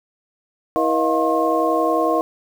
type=tone cluster; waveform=sine; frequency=322.7 / 478.1 / 633 / 704 / 1072 Hz; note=E4 / A#4 / D#5 / F5 / C6; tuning=-37 / +44 / +30 / +14 / +42 cents; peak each=-22 dBFS; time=0.76-2.21 s; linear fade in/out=0 ms; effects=7-bit